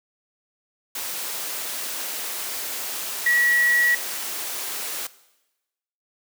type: tone in noise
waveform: sine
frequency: 1926 Hz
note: B6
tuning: 44 cents flat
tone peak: -16 dBFS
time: 3.26-3.95 s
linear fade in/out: 5 ms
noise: white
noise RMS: -30 dBFS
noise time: 0.95-5.07 s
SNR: +11 dB
effects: noise-tail reverb RT60 1.0 s tail -18 dB re dry + high-pass 300 Hz 12 dB/octave